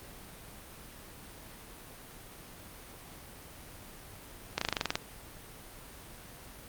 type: slowing click train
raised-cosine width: 0.2 ms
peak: -11 dBFS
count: 10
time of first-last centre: 4.58-4.955 s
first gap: 34 ms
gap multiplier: 1.05
effects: pink hiss -49 dBFS RMS until 6.68 s + Opus 32 kbps